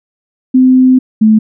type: tone pair in turn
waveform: sine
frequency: 257.1 / 217.4 Hz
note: C4 / A3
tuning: -30 / -21 cents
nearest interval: minor third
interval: 291 cents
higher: first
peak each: -3 dBFS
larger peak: neither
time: 0.54-0.99 / 1.21-1.39 s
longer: first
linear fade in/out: 10 ms
effects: none